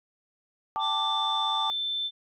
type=chord; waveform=sine; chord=G suspended second; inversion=none; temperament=equal; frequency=784 / 880 / 1174.7 Hz; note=G5 / A5 / D6; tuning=0 / 0 / 0 cents; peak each=-33 / -29 / -30 dBFS; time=0.76-1.7 s; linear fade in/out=0 ms
type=tone; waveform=sine; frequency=3540 Hz; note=A7; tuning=10 cents sharp; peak=-27 dBFS; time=0.79-2.11 s; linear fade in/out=50 ms
effects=tanh soft clip ceiling -17 dBFS